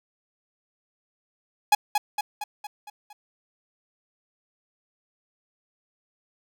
45% pulse tone with echo, 836 Hz, G#5, 11 cents sharp, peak -14 dBFS, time 1.72-1.75 s, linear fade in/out 5 ms, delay 230 ms, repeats 6, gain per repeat -5 dB, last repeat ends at 3.13 s, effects none

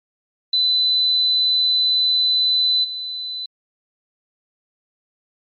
sine tone with level steps, 4009 Hz, B7, 25 cents sharp, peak -12 / -25 dBFS, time 0.53-3.46 s, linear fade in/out 5 ms, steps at 2.83 s, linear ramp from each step 20 ms, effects tanh soft clip ceiling -13 dBFS + MP3 32 kbps

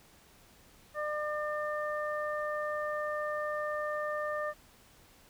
harmonic tone, 600 Hz, D5, 37 cents sharp, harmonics 1 / 2 / 3, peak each -34 / -37 / -39 dBFS, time 0.94-4.54 s, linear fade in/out 50 ms, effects pink hiss -60 dBFS RMS until 5.29 s

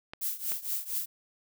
clicks, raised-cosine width 0.3 ms, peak -23 dBFS, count 2, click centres 0.135 / 0.52 s
violet noise with tremolo, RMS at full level -30 dBFS, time 0.21-1.06 s, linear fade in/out 10 ms, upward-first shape triangle, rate 4.3 Hz, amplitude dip 90%
effects none

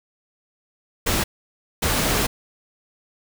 pink noise bursts at uneven times, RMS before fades -21 dBFS, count 2, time 1.06-1.24 / 1.82-2.27 s, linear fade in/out 10 ms, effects none

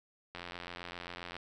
click train, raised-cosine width 0.3 ms, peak -26 dBFS, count 90, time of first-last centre 0.35-1.366 s, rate 87.6 Hz, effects none

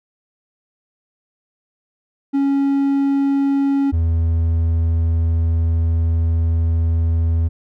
triangle tone pair in turn, 277.2 / 82.41 Hz, C#4 / E2, 0 / 0 cents, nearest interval octave + major sixth, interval 2100 cents, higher first, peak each -12 dBFS, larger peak neither, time 2.33-3.92 / 3.92-7.49 s, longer second, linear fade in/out 20 ms, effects none

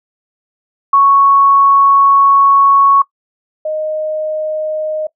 sine tone pair in turn, 1108.7 / 619.5 Hz, C#6 / D#5, 0 / -8 cents, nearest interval minor seventh, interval 1008 cents, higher first, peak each -5 / -15 dBFS, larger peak first, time 0.93-3.02 / 3.65-5.07 s, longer first, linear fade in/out 5 ms, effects noise-tail reverb RT60 0.1 s tail -21 dB re dry

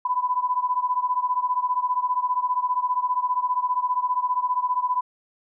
sine beating tone pair, 993 / 1008 Hz, B5 / B5, +9 / +35 cents, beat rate 15 Hz, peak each -23 / -25 dBFS, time 0.05-5.01 s, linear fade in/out 5 ms, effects none

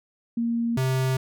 sine / square tone pair in turn, 233.1 / 130.82 Hz, A#3 / C3, 0 / 0 cents, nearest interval minor seventh, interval 1000 cents, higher first, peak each -22 dBFS, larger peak neither, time 0.37-0.77 / 0.77-1.17 s, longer neither, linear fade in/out 5 ms, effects none

